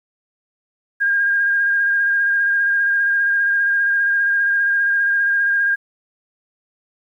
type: tone with vibrato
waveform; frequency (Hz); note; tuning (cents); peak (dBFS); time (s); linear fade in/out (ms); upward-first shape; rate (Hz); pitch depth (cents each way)
sine; 1614; G#6; -50; -14; 1-5.76; 20; square; 15; 14
effects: 9-bit